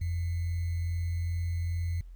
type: tone with sample-and-hold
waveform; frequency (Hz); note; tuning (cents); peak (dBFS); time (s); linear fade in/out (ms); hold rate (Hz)
sine; 85.4; F2; -38; -28; 0.01-2.01; 5; 2100
effects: added 43 Hz sine -43 dBFS peak until 2.15 s + pink hiss -73 dBFS RMS until 2.15 s